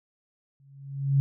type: tone with exponential growth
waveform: sine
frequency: 138.2 Hz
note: C#3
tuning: 5 cents flat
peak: -16 dBFS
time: 0.6-1.2 s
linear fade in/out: 0 ms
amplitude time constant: 130 ms
effects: none